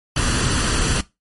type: noise with comb filter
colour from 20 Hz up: pink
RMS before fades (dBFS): -19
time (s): 0.16-1.01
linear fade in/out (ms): 5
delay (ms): 0.67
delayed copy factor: +0.5
effects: noise-tail reverb RT60 0.2 s tail -18 dB re dry + MP3 48 kbps